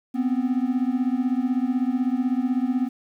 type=beating tone pair; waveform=triangle; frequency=246.9 / 262.9 Hz; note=B3 / C4; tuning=0 / +8 cents; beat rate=16 Hz; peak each=-21 / -22 dBFS; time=0.14-2.89 s; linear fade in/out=20 ms; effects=9-bit